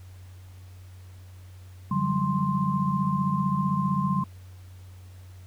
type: tone cluster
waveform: sine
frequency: 145.9 / 181.9 / 197.3 / 1049 Hz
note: D3 / F#3 / G3 / C6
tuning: -11 / -29 / +11 / +4 cents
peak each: -28 dBFS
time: 1.91-4.24 s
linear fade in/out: 5 ms
effects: added 92 Hz sine -43 dBFS peak until 5.46 s + pink hiss -58 dBFS RMS until 5.46 s